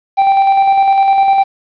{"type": "tone with tremolo", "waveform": "triangle", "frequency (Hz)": 783, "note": "G5", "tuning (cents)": -2, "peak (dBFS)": -4, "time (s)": [0.17, 1.44], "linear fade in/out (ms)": 20, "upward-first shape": "square", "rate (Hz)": 9.9, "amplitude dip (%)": 30, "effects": ["resampled to 11025 Hz", "7-bit"]}